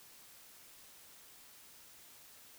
silence, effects white hiss -58 dBFS RMS until 2.58 s

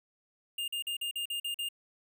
square tone bursts, 2819 Hz, F7, 16 cents sharp, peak -33 dBFS, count 8, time 0.58-1.688 s, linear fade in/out 5 ms, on 100 ms, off 44 ms, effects none

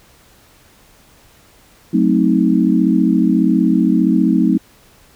sine chord, F# diminished seventh, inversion none, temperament equal with one note detuned, 185 / 220 / 261.6 / 315.8 Hz, F#3 / A3 / C4 / Eb4, 0 / 0 / 0 / +26 cents, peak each -16 dBFS, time 1.93-4.58 s, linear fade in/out 10 ms, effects pink hiss -49 dBFS RMS until 5.15 s

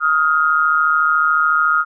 sine tone pair together, 1257 / 1410.9 Hz, D#6 / F6, +17 / +17 cents, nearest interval major second, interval 200 cents, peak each -15 dBFS, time 0-1.85 s, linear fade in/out 50 ms, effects none

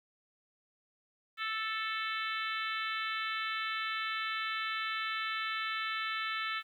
harmonic tone, 440 Hz, A4, in tune, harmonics 3 / 4 / 5 / 6 / 7 / 8 / 9, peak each -37 / -39 / -41 / -43 / -44 / -45 / -46 dBFS, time 1.37-6.63 s, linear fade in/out 50 ms, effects 11-bit

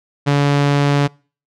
sawtooth tone, 142.9 Hz, D3, 47 cents flat, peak -8 dBFS, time 0.26-1.08 s, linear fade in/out 20 ms, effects noise-tail reverb RT60 0.4 s tail -26 dB re dry + low-pass 5000 Hz 12 dB/octave

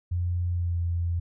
sine tone with pitch glide, 88 to 85.69 Hz, F2 to F2, +14 to -32 cents, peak -24 dBFS, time 0.11-1.2 s, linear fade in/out 10 ms, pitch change -46 cents, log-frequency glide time 0.49-0.79 s, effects none

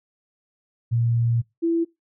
sine tone pair in turn, 117.2 / 333.7 Hz, A#2 / E4, +10 / +21 cents, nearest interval octave + tritone, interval 1811 cents, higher second, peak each -18 dBFS, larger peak neither, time 0.91-1.42 / 1.62-1.85 s, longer first, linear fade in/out 20 ms, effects noise-tail reverb RT60 0.2 s tail -22 dB re dry

